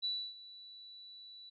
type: tone with ADSR envelope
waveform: sine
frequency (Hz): 3951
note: B7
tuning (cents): 0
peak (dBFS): -32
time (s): 0.02-1.5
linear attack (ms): 26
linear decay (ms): 290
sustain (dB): -18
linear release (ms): 12
effects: none